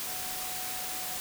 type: tone in noise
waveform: sine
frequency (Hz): 740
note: F#5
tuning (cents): 0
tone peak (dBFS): -44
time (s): 0.07-1.17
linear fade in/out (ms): 0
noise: white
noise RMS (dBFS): -36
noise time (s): 0-1.2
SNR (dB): -11
effects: none